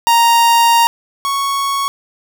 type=tone pair in turn; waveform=45% pulse; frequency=932.3 / 1108.7 Hz; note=A#5 / C#6; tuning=0 / 0 cents; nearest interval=minor third; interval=300 cents; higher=second; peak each=-8 / -15 dBFS; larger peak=first; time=0.07-0.87 / 1.25-1.88 s; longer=first; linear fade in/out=0 ms; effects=none